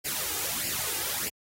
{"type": "noise with flanger", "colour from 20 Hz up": "white", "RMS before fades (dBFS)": -31, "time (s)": [0.04, 1.3], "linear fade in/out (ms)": 20, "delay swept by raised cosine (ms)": [0.4, 2.5], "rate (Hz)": 1.6, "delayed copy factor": 0.7, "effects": ["high-pass 60 Hz 12 dB/octave", "AAC 48 kbps"]}